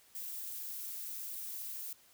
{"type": "noise with amplitude modulation", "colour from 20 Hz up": "violet", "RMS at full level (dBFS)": -40, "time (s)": [0.15, 1.93], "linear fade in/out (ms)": 2, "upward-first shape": "sine", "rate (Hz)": 222, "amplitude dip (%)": 55, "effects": ["white hiss -64 dBFS RMS until 2.13 s"]}